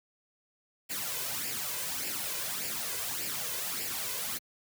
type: noise with flanger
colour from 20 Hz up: white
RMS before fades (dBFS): -35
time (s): 0.89-4.39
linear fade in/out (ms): 20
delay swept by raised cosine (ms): 0.4 to 2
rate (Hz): 1.7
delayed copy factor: +0.6
effects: high-pass 100 Hz 12 dB/octave